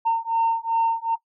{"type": "beating tone pair", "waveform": "sine", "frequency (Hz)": [911, 913.6], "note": ["A#5", "A#5"], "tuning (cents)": [-40, -35], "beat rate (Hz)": 2.6, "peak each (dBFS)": -21, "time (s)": [0.05, 1.16], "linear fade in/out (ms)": 20, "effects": ["noise-tail reverb RT60 0.1 s tail -19 dB re dry", "tanh soft clip ceiling -14 dBFS"]}